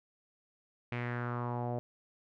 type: tone with low-pass filter sweep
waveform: sawtooth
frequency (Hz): 121.1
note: B2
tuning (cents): -34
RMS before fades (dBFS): -36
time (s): 0.92-1.79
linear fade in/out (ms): 0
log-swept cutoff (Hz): 2400 to 630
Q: 3.6
effects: none